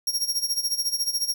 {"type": "tone with tremolo", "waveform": "sawtooth", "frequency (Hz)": 5588, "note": "F8", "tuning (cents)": 0, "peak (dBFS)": -18, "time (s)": [0.07, 1.34], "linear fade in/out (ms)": 2, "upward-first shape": "sine", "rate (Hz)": 14, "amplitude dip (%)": 80, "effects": []}